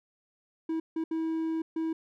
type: tone bursts at uneven times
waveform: triangle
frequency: 323.2 Hz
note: E4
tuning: 34 cents flat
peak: -26 dBFS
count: 4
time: 0.69-0.8 / 0.96-1.04 / 1.11-1.62 / 1.76-1.93 s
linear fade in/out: 5 ms
effects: none